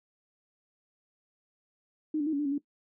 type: tone with pitch steps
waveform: sine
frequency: 308.3 / 289.5 / 316 / 282.5 / 295.4 / 276.7 / 287.7 Hz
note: D#4 / D4 / D#4 / C#4 / D4 / C#4 / D4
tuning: -16 / -25 / +27 / +33 / +10 / -3 / -36 cents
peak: -26 dBFS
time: 2.14-2.581 s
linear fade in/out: 5 ms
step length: 63 ms
effects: noise-tail reverb RT60 0.1 s tail -18 dB re dry